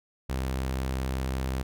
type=tone; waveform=sawtooth; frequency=65.4 Hz; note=C2; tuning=in tune; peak=-24 dBFS; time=0.29-1.63 s; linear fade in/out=10 ms; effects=none